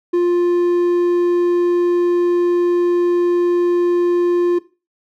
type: tone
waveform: triangle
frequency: 350.6 Hz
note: F4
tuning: 7 cents sharp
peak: -10 dBFS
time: 0.13-4.59 s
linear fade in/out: 10 ms
effects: noise-tail reverb RT60 0.3 s tail -17 dB re dry